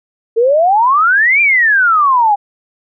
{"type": "exponential two-way sweep", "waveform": "sine", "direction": "up then down", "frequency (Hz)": [440, 2414, 794], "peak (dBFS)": -7, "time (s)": [0.36, 2.36], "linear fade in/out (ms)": 20, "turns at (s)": 1.41, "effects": []}